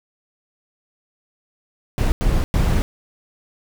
brown noise bursts at uneven times, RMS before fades -17 dBFS, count 3, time 1.98-2.12 / 2.21-2.44 / 2.54-2.82 s, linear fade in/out 0 ms, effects none

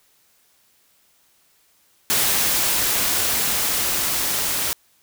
white noise with level ramp, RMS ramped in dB -19 to -23 dBFS, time 2.1-4.73 s, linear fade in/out 0 ms, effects white hiss -60 dBFS RMS until 5.02 s

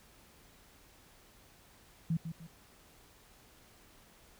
sine tone with echo, 163.7 Hz, E3, 12 cents flat, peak -28 dBFS, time 2.1-2.17 s, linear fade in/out 5 ms, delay 150 ms, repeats 2, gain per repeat -9 dB, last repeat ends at 2.47 s, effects pink hiss -61 dBFS RMS until 4.39 s

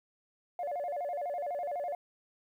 sine tone with vibrato, 639 Hz, D#5, 46 cents sharp, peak -31 dBFS, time 0.59-1.95 s, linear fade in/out 2 ms, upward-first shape square, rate 12 Hz, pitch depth 180 cents each way, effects tanh soft clip ceiling -30 dBFS + 11-bit

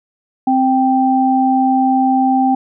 sine tone pair together, 261.3 / 784 Hz, C4 / G5, -2 / 0 cents, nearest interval octave + perfect fifth, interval 1902 cents, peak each -13 dBFS, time 0.47-2.55 s, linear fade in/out 5 ms, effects none

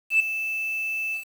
sine tone with ADSR envelope, 2636 Hz, E7, 1 cent flat, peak -12 dBFS, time 0.1-1.25 s, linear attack 100 ms, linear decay 4 ms, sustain -13 dB, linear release 110 ms, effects tanh soft clip ceiling -12 dBFS + 7-bit

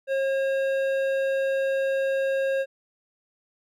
triangle tone with hard clipping, 540 Hz, C#5, 45 cents flat, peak -24 dBFS, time 0.07-2.66 s, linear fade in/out 50 ms, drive 14 dB, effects none

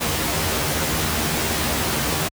pink noise with comb filter, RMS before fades -22 dBFS, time 0-2.29 s, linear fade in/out 20 ms, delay 13 ms, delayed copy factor +0.7, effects high-pass 60 Hz 12 dB/octave

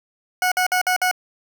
20% pulse tone bursts, 733 Hz, F#5, 16 cents flat, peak -12 dBFS, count 5, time 0.42-1.113 s, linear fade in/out 2 ms, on 97 ms, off 52 ms, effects none

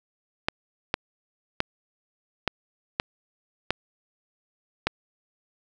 clicks, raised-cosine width 0.3 ms, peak -6 dBFS, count 7, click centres 0.485 / 0.941 / 1.604 / 2.477 / 2.999 / 3.706 / 4.87 s, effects none

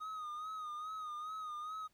triangle tone with vibrato, 1244.5 Hz, D#6, in tune, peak -39 dBFS, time 0-1.88 s, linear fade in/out 20 ms, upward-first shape sine, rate 2.4 Hz, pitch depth 57 cents each way, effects pink hiss -75 dBFS RMS until 1.93 s

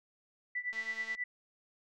sine tone with tremolo, 1975.5 Hz, B6, in tune, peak -31 dBFS, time 0.55-1.24 s, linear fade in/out 5 ms, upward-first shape triangle, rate 9.3 Hz, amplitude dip 95%
click train, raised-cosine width 0.2 ms, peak -33 dBFS, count 95, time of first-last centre 0.73-1.15 s, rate 224 Hz
effects none

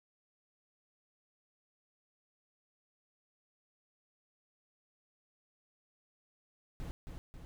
brown noise with echo, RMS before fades -41 dBFS, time 6.8-6.91 s, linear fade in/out 0 ms, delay 270 ms, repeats 2, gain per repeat -4 dB, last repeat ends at 7.45 s, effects none

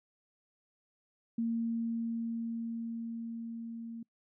sine tone with level ramp, 230 Hz, A#3, 23 cents flat, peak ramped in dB -29 to -40 dBFS, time 1.38-4.03 s, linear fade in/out 5 ms, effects noise-tail reverb RT60 0.1 s tail -26 dB re dry

